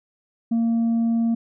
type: tone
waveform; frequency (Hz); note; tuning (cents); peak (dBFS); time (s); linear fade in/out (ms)
sine; 230.2; A#3; -22; -15; 0.51-1.35; 10
effects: tanh soft clip ceiling -17 dBFS